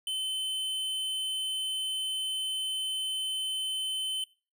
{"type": "tone", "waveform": "square", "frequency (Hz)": 3060, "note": "G7", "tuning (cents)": -42, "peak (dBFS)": -31, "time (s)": [0.07, 4.24], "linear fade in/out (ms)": 2, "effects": ["noise-tail reverb RT60 0.4 s tail -23 dB re dry"]}